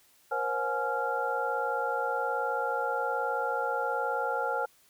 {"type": "tone cluster", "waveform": "sine", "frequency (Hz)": [477.2, 536, 728, 843, 1387], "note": ["A#4", "C5", "F#5", "G#5", "F6"], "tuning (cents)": [41, 42, -28, 26, -12], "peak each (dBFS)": [-35, -34, -38, -32, -33], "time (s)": [0.31, 4.66], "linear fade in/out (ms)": 10, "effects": ["white hiss -63 dBFS RMS until 4.89 s"]}